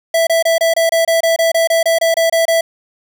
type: tone bursts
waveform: square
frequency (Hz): 660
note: E5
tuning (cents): +2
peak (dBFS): -11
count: 16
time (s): 0.14-2.61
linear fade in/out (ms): 5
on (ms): 130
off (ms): 26
effects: none